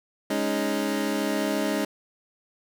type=chord; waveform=25% pulse; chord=Ab suspended fourth; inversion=none; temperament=equal; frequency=207.7 / 277.2 / 311.1 Hz; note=Ab3 / Db4 / Eb4; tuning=0 / 0 / 0 cents; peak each=-25 dBFS; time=0.3-1.85 s; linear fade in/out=5 ms; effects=none